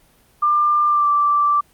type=tone with pitch glide; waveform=sine; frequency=1194 to 1169.4 Hz; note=D6 to D6; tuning=+28 to -8 cents; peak=-13 dBFS; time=0.42-1.61 s; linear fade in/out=10 ms; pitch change=-36 cents; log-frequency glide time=0.87-1.08 s; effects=pink hiss -55 dBFS RMS until 1.73 s + Opus 32 kbps